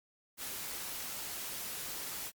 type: noise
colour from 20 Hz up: white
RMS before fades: -41 dBFS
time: 0.37-2.32 s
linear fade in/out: 50 ms
effects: Opus 48 kbps